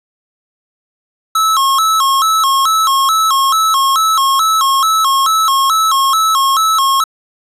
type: tone with vibrato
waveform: square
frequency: 1189 Hz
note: D6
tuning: 21 cents sharp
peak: -10 dBFS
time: 1.35-7.04 s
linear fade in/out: 5 ms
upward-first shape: square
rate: 2.3 Hz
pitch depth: 160 cents each way
effects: resampled to 32000 Hz